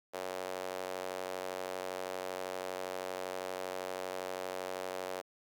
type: tone with high-pass filter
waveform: sawtooth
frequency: 92.6 Hz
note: F#2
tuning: 2 cents sharp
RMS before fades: -40 dBFS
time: 0.13-5.22 s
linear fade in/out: 20 ms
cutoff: 540 Hz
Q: 2.3
effects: none